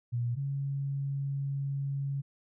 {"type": "tone pair in turn", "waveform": "sine", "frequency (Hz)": [120, 138.86], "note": ["B2", "C#3"], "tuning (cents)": [-49, 3], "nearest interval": "minor third", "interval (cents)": 252, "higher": "second", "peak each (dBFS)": [-28, -30], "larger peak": "first", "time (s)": [[0.12, 0.36], [0.36, 2.22]], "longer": "second", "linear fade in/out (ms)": 20, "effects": []}